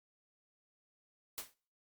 white noise with exponential decay, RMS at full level -38 dBFS, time 1.38-1.54 s, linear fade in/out 0 ms, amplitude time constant 34 ms, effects noise-tail reverb RT60 0.5 s tail -26 dB re dry + Opus 48 kbps

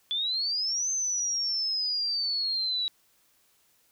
sine exponential two-way sweep, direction up then down, 3442 to 6272 to 3880 Hz, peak -26 dBFS, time 0.11-2.88 s, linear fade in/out 0 ms, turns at 0.9 s, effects white hiss -66 dBFS RMS until 3.91 s

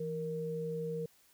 sine tone pair together, 164.83 / 466.2 Hz, E3 / A#4, 0 / 0 cents, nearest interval octave + tritone, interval 1800 cents, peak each -39 / -36 dBFS, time 0-1.06 s, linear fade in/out 5 ms, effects white hiss -66 dBFS RMS until 1.33 s

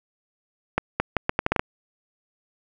accelerating click train, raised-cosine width 0.5 ms, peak -5 dBFS, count 9, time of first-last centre 0.78-1.595 s, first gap 220 ms, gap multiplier 0.76, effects none

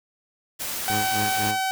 white noise, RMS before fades -30 dBFS, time 0.59-1.52 s, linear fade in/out 20 ms
sawtooth tone, 762 Hz, G5, 49 cents flat, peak -19 dBFS, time 0.88-1.71 s, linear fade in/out 0 ms
15% pulse tone with tremolo, 105.3 Hz, G#2, 24 cents sharp, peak -20 dBFS, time 0.9-1.6 s, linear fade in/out 0 ms, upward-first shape sine, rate 4 Hz, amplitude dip 95%
effects none

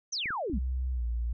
sine exponential sweep, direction down, 6420 to 171.7 Hz, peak -30 dBFS, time 0.12-0.59 s, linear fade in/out 10 ms
clicks, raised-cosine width 3 ms, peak -32 dBFS, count 3, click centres 0.258 / 0.306 / 0.498 s
sine tone with pitch glide, 63.8 to 58.5 Hz, C2 to A#1, -43 to +7 cents, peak -28 dBFS, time 0.53-1.33 s, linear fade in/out 5 ms, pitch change -150 cents, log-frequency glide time 0.92-1.04 s
effects none

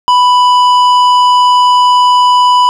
sine tone with tanh clipping, 991 Hz, B5, 6 cents sharp, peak -6 dBFS, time 0.08-2.69 s, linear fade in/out 0 ms, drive 11 dB, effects none

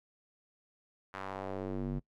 square tone with band-pass filter sweep, 48.13 Hz, G1, 31 cents flat, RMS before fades -38 dBFS, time 1.13-2 s, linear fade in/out 20 ms, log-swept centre 1400 to 180 Hz, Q 1.4, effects noise-tail reverb RT60 0.1 s tail -22 dB re dry

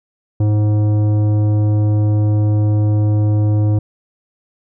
triangle tone with tanh clipping, 105.4 Hz, G#2, 26 cents sharp, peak -13 dBFS, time 0.4-3.79 s, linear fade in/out 5 ms, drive 16 dB, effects none

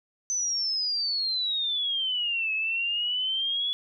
sine exponential two-way sweep, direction down then up, 6130 to 2572 to 3415 Hz, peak -25 dBFS, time 0.3-3.73 s, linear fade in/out 0 ms, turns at 2.53 s, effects none

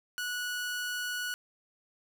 sawtooth tone, 1469 Hz, F#6, 13 cents flat, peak -29 dBFS, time 0.18-1.34 s, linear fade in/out 0 ms, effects none

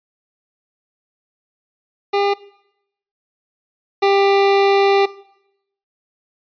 25% pulse tone pair in turn, 402 / 396.2 Hz, G4 / G4, +44 / +18 cents, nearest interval unison, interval 26 cents, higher first, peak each -11 / -8 dBFS, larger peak second, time 2.13-2.34 / 4.02-5.06 s, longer second, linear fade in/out 10 ms, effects noise-tail reverb RT60 0.8 s tail -20 dB re dry + resampled to 11025 Hz

